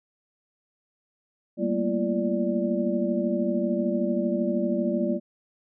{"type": "tone cluster", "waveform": "sine", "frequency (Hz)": [193.5, 225.8, 238.8, 340.6, 586], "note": ["G3", "A3", "A#3", "F4", "D5"], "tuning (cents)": [-22, 45, 42, -43, -4], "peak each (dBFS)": -29, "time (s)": [1.57, 5.2], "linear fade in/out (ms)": 50, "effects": []}